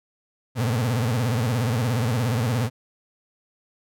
35% pulse tone with vibrato, 117.9 Hz, A#2, 20 cents sharp, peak -19 dBFS, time 0.55-2.7 s, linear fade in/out 50 ms, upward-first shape sine, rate 17 Hz, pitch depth 180 cents each way, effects none

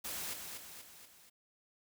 white noise with echo, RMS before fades -41 dBFS, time 0.04-0.34 s, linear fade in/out 10 ms, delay 240 ms, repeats 4, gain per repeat -5 dB, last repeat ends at 1.3 s, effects none

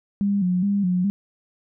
sine tone with vibrato, 190.5 Hz, G3, 49 cents flat, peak -18 dBFS, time 0.21-1.1 s, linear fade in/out 0 ms, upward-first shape square, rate 2.4 Hz, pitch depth 93 cents each way, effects none

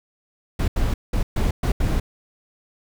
brown noise bursts at uneven times, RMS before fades -20 dBFS, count 6, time 0.59-0.68 / 0.76-0.94 / 1.13-1.23 / 1.36-1.51 / 1.63-1.72 / 1.8-2 s, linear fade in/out 5 ms, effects none

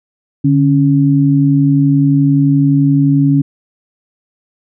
sine tone pair together, 145.66 / 277.2 Hz, D3 / C#4, -14 / 0 cents, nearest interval major seventh, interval 1114 cents, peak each -10 dBFS, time 0.44-3.42 s, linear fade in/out 10 ms, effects none

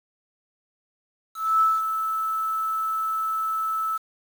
sine tone with ADSR envelope, 1310 Hz, E6, 11 cents flat, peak -15 dBFS, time 1.34-3.98 s, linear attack 270 ms, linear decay 200 ms, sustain -8 dB, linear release 13 ms, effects 7-bit

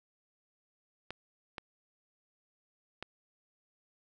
clicks, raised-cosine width 0.3 ms, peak -23 dBFS, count 3, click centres 1.106 / 1.582 / 3.026 s, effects none

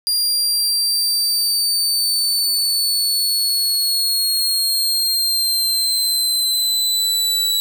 sawtooth exponential sweep, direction down, 4800 to 3932 Hz, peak -13 dBFS, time 0.07-7.6 s, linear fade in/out 0 ms, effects 7-bit

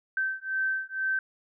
sine beating tone pair, 1548 / 1550.1 Hz, G6 / G6, -22 / -20 cents, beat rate 2.1 Hz, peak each -30 dBFS, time 0.17-1.19 s, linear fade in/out 2 ms, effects none

